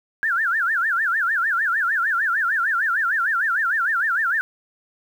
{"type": "tone with vibrato", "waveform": "sine", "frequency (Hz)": 1568, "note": "G6", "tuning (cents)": 0, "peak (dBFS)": -18, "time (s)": [0.23, 4.41], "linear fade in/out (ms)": 0, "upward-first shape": "sine", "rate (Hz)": 6.6, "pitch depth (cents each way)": 260, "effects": ["8-bit"]}